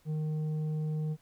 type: tone with tanh clipping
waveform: sine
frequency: 154.5 Hz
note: D#3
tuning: 12 cents flat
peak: -31 dBFS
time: 0.05-1.17 s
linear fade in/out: 50 ms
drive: 6 dB
effects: pink hiss -67 dBFS RMS until 1.21 s